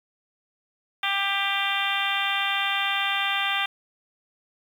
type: harmonic tone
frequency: 395.8 Hz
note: G4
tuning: 17 cents sharp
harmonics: 2 / 3 / 4 / 5 / 6 / 7 / 8 / 9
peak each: -31 / -31 / -31 / -31 / -31 / -31 / -31 / -31 dBFS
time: 1.03-3.66 s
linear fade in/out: 5 ms
effects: 8-bit